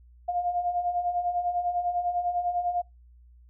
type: beating tone pair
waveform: sine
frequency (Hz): 698.5 / 708.5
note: F5 / F5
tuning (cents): 0 / +25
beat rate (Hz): 10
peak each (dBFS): -32 / -26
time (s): 0.28-2.82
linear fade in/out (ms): 10
effects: noise-tail reverb RT60 0.2 s tail -25 dB re dry + added 60 Hz sine -51 dBFS peak until 3.49 s